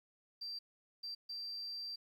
sine tone bursts at uneven times, 4699 Hz, D8, in tune, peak -40 dBFS, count 3, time 0.41-0.59 / 1.03-1.15 / 1.29-1.96 s, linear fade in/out 10 ms, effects tanh soft clip ceiling -37 dBFS + 12-bit

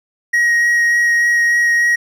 triangle tone with vibrato, 1890 Hz, A#6, 23 cents sharp, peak -9 dBFS, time 0.33-1.96 s, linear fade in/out 10 ms, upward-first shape sine, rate 3.4 Hz, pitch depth 9 cents each way, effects none

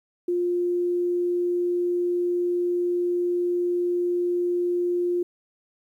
sine tone, 352.4 Hz, F4, 16 cents sharp, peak -21 dBFS, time 0.28-5.23 s, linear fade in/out 5 ms, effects 10-bit

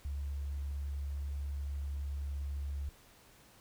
sine tone, 70.6 Hz, C#2, 32 cents sharp, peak -35 dBFS, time 0.05-2.89 s, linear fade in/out 0 ms, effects pink hiss -61 dBFS RMS until 3.6 s

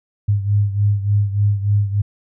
sine beating tone pair, 101.5 / 104.9 Hz, G#2 / G#2, -39 / +18 cents, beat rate 3.4 Hz, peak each -15 / -20 dBFS, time 0.28-2.02 s, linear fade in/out 10 ms, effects none

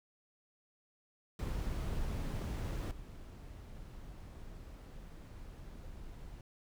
brown noise with level steps, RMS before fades -37 / -49 dBFS, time 1.39-6.41 s, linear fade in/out 2 ms, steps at 2.91 s, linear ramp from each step 2 ms, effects none

